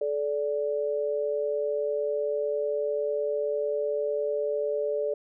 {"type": "tone pair together", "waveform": "sine", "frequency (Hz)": [432.1, 583], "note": ["A4", "D5"], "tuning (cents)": [-31, -13], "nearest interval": "perfect fourth", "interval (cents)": 518, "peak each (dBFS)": -28, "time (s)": [0.01, 5.14], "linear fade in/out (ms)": 5, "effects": []}